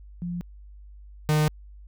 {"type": "tone pair in turn", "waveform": ["sine", "45% pulse"], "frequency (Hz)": [174.61, 152.5], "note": ["F3", "D#3"], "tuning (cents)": [0, -34], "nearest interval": "major second", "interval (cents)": 234, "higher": "first", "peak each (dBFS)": [-28, -19], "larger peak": "second", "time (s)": [[0.22, 0.41], [1.29, 1.48]], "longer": "neither", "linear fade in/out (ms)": 0, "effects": ["added 50 Hz sine -43 dBFS peak until 1.87 s"]}